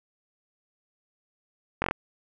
slowing click train, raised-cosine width 0.5 ms, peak -10 dBFS, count 5, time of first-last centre 1.82-1.911 s, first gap 21 ms, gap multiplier 1.05, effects none

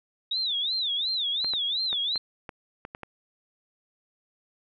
sine tone with vibrato, 3699 Hz, A#7, 14 cents flat, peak -25 dBFS, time 0.31-2.18 s, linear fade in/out 5 ms, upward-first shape sine, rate 2.8 Hz, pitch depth 210 cents each way
clicks, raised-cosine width 0.5 ms, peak -22 dBFS, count 8, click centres 1.446 / 1.536 / 1.929 / 2.158 / 2.492 / 2.851 / 2.949 / 3.033 s
effects none

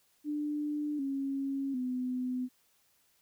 sine tone with pitch steps, 296.8 / 273.7 / 252.5 Hz, D4 / C#4 / B3, +18 / -22 / +39 cents, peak -31 dBFS, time 0.24-2.49 s, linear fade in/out 50 ms, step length 750 ms, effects white hiss -70 dBFS RMS until 3.21 s

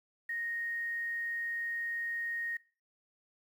sine tone with quantisation, 1863 Hz, A#6, 2 cents flat, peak -34 dBFS, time 0.29-2.57 s, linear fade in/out 5 ms, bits 10, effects noise-tail reverb RT60 0.4 s tail -20 dB re dry

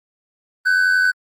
triangle tone pair together, 1508 / 1599.4 Hz, F#6 / G6, +32 / +34 cents, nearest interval minor second, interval 102 cents, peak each -12 / -20 dBFS, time 0.65-1.12 s, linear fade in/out 20 ms, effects Opus 32 kbps

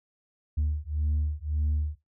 sine beating tone pair, 74.4 / 76.2 Hz, D2 / D#2, +23 / -36 cents, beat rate 1.8 Hz, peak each -27 dBFS, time 0.57-1.96 s, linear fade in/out 10 ms, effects noise-tail reverb RT60 0.2 s tail -17 dB re dry + tanh soft clip ceiling -21 dBFS

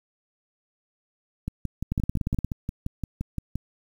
two click trains, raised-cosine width 5 ms, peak -13 / -16 dBFS, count 10 / 13, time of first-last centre 1.92-2.446 / 1.48-3.556 s, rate 17.1 / 5.78 Hz, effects 8-bit

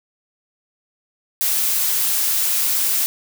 blue noise, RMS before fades -19 dBFS, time 1.41-3.06 s, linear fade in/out 0 ms, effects none

